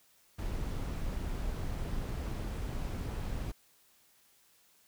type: noise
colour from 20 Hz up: brown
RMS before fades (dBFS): -36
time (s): 0.38-3.52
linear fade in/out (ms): 10
effects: white hiss -66 dBFS RMS until 4.87 s